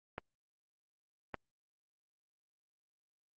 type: clicks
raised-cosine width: 0.5 ms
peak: -23 dBFS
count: 2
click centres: 0.181 / 1.343 s
effects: Opus 24 kbps